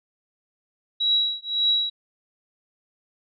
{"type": "tone with tremolo", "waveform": "sine", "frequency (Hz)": 3881, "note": "B7", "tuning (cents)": -31, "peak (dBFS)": -16, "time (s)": [1, 1.9], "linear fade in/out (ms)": 10, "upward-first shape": "triangle", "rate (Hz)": 1.8, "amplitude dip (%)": 100, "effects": []}